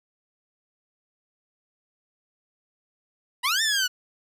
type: linear two-way sweep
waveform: 15% pulse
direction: up then down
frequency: 932.3 to 1819 to 1449 Hz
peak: -15 dBFS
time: 3.43-3.88 s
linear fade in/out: 20 ms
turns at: 3.62 s
effects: resampled to 32000 Hz